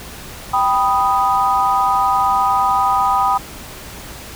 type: chord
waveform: sine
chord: G augmented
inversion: none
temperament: equal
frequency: 784 / 987.8 / 1244.5 Hz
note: G5 / B5 / D#6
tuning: 0 / 0 / 0 cents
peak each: -17 dBFS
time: 0.53-3.38 s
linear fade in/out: 10 ms
effects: added 60 Hz sine -42 dBFS peak until 4.35 s + pink hiss -34 dBFS RMS until 4.35 s